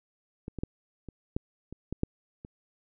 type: clicks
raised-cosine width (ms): 3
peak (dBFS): -24 / -23 / -17 / -28 / -16 / -28 / -20 / -13 / -29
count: 9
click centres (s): 0.481 / 0.587 / 0.635 / 1.087 / 1.365 / 1.726 / 1.926 / 2.034 / 2.449
effects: none